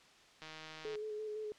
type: click train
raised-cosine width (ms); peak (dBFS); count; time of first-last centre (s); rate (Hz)
0.2; -31; 85; 0.42-0.955; 157
type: tone with vibrato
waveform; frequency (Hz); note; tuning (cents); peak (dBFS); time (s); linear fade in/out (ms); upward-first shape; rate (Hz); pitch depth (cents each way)
sine; 427.6; A4; -49; -39; 0.85-1.52; 0; square; 5.9; 19
effects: white hiss -62 dBFS RMS until 1.58 s + low-pass 5000 Hz 12 dB/octave